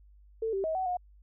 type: tone with pitch steps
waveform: sine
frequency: 446.8 / 389.1 / 637 / 752 / 720 Hz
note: A4 / G4 / D#5 / F#5 / F#5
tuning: +27 / -13 / +41 / +28 / -47 cents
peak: -28 dBFS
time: 0.42-0.97 s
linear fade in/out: 5 ms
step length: 110 ms
effects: added 50 Hz sine -54 dBFS peak until 1.22 s